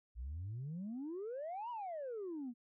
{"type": "exponential two-way sweep", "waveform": "sine", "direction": "up then down", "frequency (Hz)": [55, 992, 228.6], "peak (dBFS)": -39, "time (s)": [0.15, 2.54], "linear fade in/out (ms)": 50, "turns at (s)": 1.7, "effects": ["tanh soft clip ceiling -38 dBFS"]}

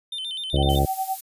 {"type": "tone with vibrato", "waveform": "triangle", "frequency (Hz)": 3322, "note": "G#7", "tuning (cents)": 0, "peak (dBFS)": -27, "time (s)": [0.12, 0.79], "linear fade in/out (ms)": 5, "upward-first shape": "square", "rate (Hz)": 7.9, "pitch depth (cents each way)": 140}
{"type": "harmonic tone", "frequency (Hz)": 69.3, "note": "C#2", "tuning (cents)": 0, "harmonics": [1, 2, 3, 4, 5, 6, 7, 8, 9], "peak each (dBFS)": [-21, -23, -32, -31, -28, -34, -32, -31, -32], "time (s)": [0.53, 0.86], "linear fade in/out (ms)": 10}
{"type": "tone with tremolo", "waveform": "sine", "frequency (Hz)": 765, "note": "G5", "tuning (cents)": -42, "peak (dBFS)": -21, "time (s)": [0.57, 1.18], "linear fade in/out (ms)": 50, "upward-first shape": "sine", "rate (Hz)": 9.6, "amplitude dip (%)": 85}
{"type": "noise", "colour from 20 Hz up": "violet", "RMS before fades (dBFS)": -33, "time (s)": [0.69, 1.21], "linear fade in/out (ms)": 10}
{"effects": ["resampled to 32000 Hz"]}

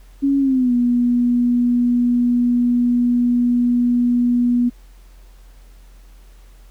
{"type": "tone with pitch glide", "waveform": "sine", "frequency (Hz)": [277.2, 242.7], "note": ["C#4", "B3"], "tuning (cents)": [0, -30], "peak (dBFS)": -13, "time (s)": [0.22, 4.7], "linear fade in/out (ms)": 20, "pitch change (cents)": -230, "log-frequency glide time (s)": [0.39, 0.73], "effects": ["added 43 Hz sine -41 dBFS peak until 6.7 s", "pink hiss -55 dBFS RMS until 6.7 s"]}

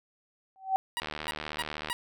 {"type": "tone with exponential growth", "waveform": "sine", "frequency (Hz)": 766, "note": "G5", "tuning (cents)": -40, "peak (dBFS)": -19, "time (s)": [0.56, 0.76], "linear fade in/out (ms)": 0, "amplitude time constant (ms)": 42}
{"type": "tone bursts", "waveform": "15% pulse", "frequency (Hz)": 957, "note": "A#5", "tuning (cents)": 45, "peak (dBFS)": -23, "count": 4, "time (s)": [0.97, 1.93], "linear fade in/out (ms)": 0, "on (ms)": 30, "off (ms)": 280}
{"type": "click train", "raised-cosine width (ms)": 0.3, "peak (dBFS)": -19, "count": 68, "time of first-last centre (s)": [1.02, 1.899], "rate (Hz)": 76.2}
{"effects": []}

